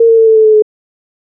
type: tone with pitch steps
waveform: sine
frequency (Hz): 459.4 / 453.9 / 448.4 / 443 / 437.6 / 432.4 / 427.2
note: A#4 / A#4 / A4 / A4 / A4 / A4 / G#4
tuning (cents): -25 / -46 / +33 / +12 / -9 / -30 / +49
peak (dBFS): -3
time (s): 0-0.623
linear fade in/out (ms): 5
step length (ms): 89
effects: none